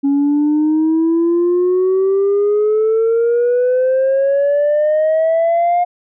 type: exponential sweep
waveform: sine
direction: up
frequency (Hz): 277.2 to 712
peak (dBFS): -9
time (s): 0.03-5.85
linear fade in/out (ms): 20
effects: tanh soft clip ceiling -9 dBFS